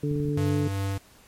harmonic tone, 146.1 Hz, D3, 9 cents flat, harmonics 1 / 2 / 3, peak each -26 / -29 / -31 dBFS, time 0.03-0.68 s, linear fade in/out 5 ms
clicks, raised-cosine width 5 ms, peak -25 dBFS, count 5, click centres 0.114 / 0.158 / 0.201 / 0.254 / 0.286 s
square tone with tremolo, 98 Hz, G2, in tune, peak -26 dBFS, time 0.37-0.98 s, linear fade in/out 5 ms, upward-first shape sine, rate 2.7 Hz, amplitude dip 25%
effects pink hiss -55 dBFS RMS until 1.27 s + MP3 64 kbps

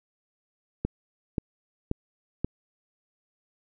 click train, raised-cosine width 3 ms, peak -13 dBFS, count 4, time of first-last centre 0.85-2.446 s, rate 1.88 Hz, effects none

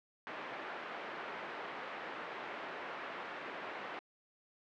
white band-pass noise, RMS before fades -44 dBFS, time 0.27-3.99 s, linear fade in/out 0 ms, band 310 to 1800 Hz, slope 12 dB/octave, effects low-pass 3000 Hz 12 dB/octave

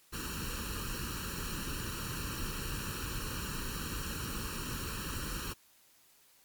pink noise with comb filter, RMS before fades -38 dBFS, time 0.12-5.54 s, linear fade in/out 20 ms, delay 0.71 ms, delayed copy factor +1, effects white hiss -64 dBFS RMS until 6.44 s + MP3 96 kbps

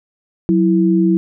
sine tone pair together, 184.98 / 329.6 Hz, F#3 / E4, 0 / 0 cents, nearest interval minor seventh, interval 1000 cents, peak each -13 dBFS, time 0.49-1.17 s, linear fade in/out 0 ms, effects none

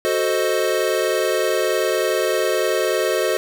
square chord, F# diminished seventh, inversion none, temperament equal, 370 / 440 / 523.3 / 622.3 Hz, F#4 / A4 / C5 / Eb5, 0 / 0 / 0 / 0 cents, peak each -24 dBFS, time 0.05-3.37 s, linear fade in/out 0 ms, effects none

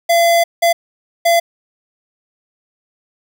square tone bursts at uneven times, 680 Hz, F5, 46 cents flat, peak -10 dBFS, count 3, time 0.09-0.44 / 0.62-0.73 / 1.25-1.4 s, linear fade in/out 10 ms, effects none

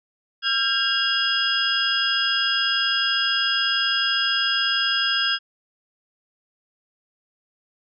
sine tone cluster, 1364 / 1600 / 2824 / 3309 / 5010 Hz, F6 / G6 / F7 / G#7 / D#8, -41 / +35 / +19 / -7 / +11 cents, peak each -29 / -24 / -27 / -24 / -26 dBFS, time 0.42-5.39 s, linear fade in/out 50 ms, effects none

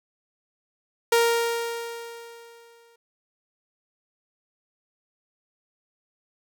sawtooth tone with exponential decay, 466.2 Hz, A#4, in tune, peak -12 dBFS, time 1.12-2.96 s, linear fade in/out 5 ms, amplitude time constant 400 ms, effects none

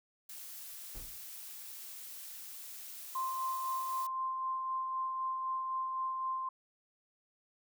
blue noise, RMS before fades -47 dBFS, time 0.29-4.07 s, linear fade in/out 5 ms
brown noise with exponential decay, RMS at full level -43 dBFS, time 0.95-1.29 s, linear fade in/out 0 ms, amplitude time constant 73 ms
sine tone with tremolo, 1047 Hz, C6, 1 cent sharp, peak -32 dBFS, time 3.15-6.49 s, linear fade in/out 5 ms, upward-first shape sine, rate 3.9 Hz, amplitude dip 30%
effects none

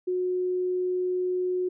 sine tone, 364.4 Hz, F#4, 26 cents flat, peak -24 dBFS, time 0.07-1.69 s, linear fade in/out 10 ms, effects none

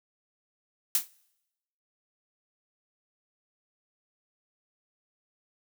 blue noise with exponential decay, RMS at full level -20 dBFS, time 0.95-1.08 s, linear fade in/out 1 ms, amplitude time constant 28 ms, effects noise-tail reverb RT60 0.9 s tail -24 dB re dry

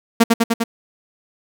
sawtooth tone with echo, 230 Hz, A#3, 23 cents flat, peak -4 dBFS, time 0.2-0.24 s, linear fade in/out 10 ms, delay 100 ms, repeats 4, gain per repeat -2 dB, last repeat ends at 0.64 s, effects none

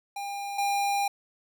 square tone pair in turn, 803 / 803 Hz, G5 / G5, +41 / +41 cents, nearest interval unison, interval 0 cents, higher neither, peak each -33 / -25 dBFS, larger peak second, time 0.16-0.58 / 0.58-1.08 s, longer second, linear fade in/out 5 ms, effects none

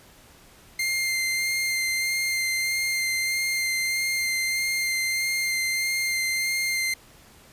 sawtooth tone with vibrato, 2100 Hz, C7, 6 cents sharp, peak -20 dBFS, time 0.79-6.94 s, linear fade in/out 5 ms, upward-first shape sine, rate 1.6 Hz, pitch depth 12 cents each way, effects pink hiss -52 dBFS RMS until 7.52 s + resampled to 32000 Hz

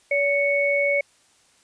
sine tone pair together, 570.5 / 2217 Hz, C#5 / C#7, +50 / 0 cents, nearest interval octave + major seventh, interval 2350 cents, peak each -21 dBFS, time 0.11-1.01 s, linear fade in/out 5 ms, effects white hiss -59 dBFS RMS until 1.63 s + resampled to 22050 Hz

